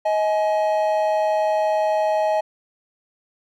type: tone pair together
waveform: triangle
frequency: 631 / 842.8 Hz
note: D#5 / G#5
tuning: +24 / +25 cents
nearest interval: perfect fourth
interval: 501 cents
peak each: -17 / -20 dBFS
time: 0.05-2.41 s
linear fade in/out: 10 ms
effects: none